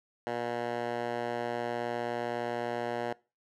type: tone with band-pass filter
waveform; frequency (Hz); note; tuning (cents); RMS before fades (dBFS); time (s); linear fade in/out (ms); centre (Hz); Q
10% pulse; 119.5; A#2; +43; -34; 0.27-3.13; 0; 850; 0.83
effects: noise-tail reverb RT60 0.3 s tail -22 dB re dry